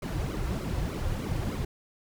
brown noise with flanger, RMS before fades -31 dBFS, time 0.02-1.65 s, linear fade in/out 5 ms, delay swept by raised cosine 1.1 to 4.8 ms, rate 3.3 Hz, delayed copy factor -0.95, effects none

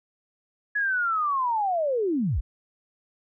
sine linear sweep, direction down, 1700 to 34 Hz, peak -22 dBFS, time 0.75-2.41 s, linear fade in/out 10 ms, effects none

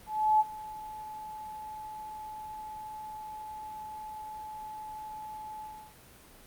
sine tone with ADSR envelope, 860 Hz, A5, 40 cents flat, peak -19 dBFS, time 0.06-5.96 s, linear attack 340 ms, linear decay 32 ms, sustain -20 dB, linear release 350 ms, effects pink hiss -54 dBFS RMS until 6.46 s + Opus 32 kbps

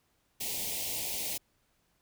white band-stop noise, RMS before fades -35 dBFS, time 0.4-1.38 s, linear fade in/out 10 ms, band 900 to 2100 Hz, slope 48 dB/octave, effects pink hiss -73 dBFS RMS until 2.01 s

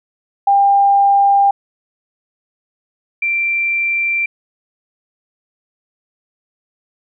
sine tone pair in turn, 798 / 2356 Hz, G5 / D7, +31 / +5 cents, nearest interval octave + perfect fifth, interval 1874 cents, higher second, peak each -8 / -14 dBFS, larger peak first, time 0.47-1.51 / 3.22-4.26 s, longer neither, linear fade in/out 5 ms, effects none

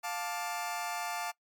sawtooth chord, D minor, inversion first, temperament just, 704.8 / 881 / 1174.7 Hz, F5 / A5 / D6, +16 / +2 / 0 cents, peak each -34 / -34 / -37 dBFS, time 0.03-1.32 s, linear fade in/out 20 ms, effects noise-tail reverb RT60 0.1 s tail -21 dB re dry + MP3 96 kbps

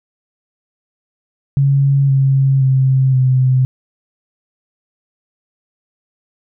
sine tone with pitch steps, 138.59 / 135.42 / 132.33 / 129.31 Hz, C#3 / C#3 / C3 / C3, 0 / -40 / +20 / -20 cents, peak -9 dBFS, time 1.57-3.65 s, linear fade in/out 0 ms, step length 520 ms, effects none

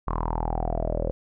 sawtooth tone with low-pass filter sweep, 40.39 Hz, E1, 35 cents flat, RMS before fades -27 dBFS, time 0.07-1.11 s, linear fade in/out 0 ms, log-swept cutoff 1100 to 530 Hz, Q 7.8, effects none

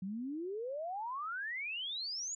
sine exponential sweep, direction up, 181.4 to 7060 Hz, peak -37 dBFS, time 0.02-2.35 s, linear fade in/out 5 ms, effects none

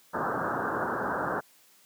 white low-pass noise, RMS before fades -30 dBFS, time 0.13-1.41 s, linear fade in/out 20 ms, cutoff 1600 Hz, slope 96 dB/octave, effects white hiss -60 dBFS RMS until 1.85 s + high-pass 150 Hz 12 dB/octave

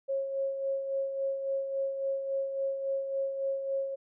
sine tone with tremolo, 544 Hz, C#5, 33 cents flat, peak -27 dBFS, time 0.08-3.96 s, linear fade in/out 20 ms, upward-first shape sine, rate 3.6 Hz, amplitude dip 50%, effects none

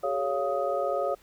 sine tone cluster, 385.2 / 425.5 / 558 / 694 / 1253 Hz, G4 / G#4 / C#5 / F5 / D#6, -30 / +42 / +11 / -11 / +12 cents, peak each -35 / -34 / -28 / -31 / -34 dBFS, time 0.03-1.15 s, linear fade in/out 10 ms, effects pink hiss -59 dBFS RMS until 1.22 s

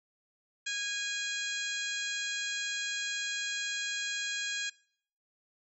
harmonic tone, 822 Hz, G#5, 18 cents flat, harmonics 2 / 3 / 4 / 5 / 6 / 7 / 8 / 9, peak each -37 / -39 / -39 / -42 / -48 / -50 / -42 / -43 dBFS, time 0.66-4.7 s, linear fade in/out 10 ms, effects noise-tail reverb RT60 0.6 s tail -23 dB re dry

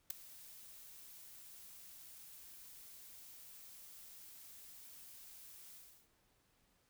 blue noise with ADSR envelope, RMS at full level -34 dBFS, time 0.1-6.09 s, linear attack 5 ms, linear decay 6 ms, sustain -22 dB, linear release 360 ms, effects pink hiss -75 dBFS RMS until 6.89 s

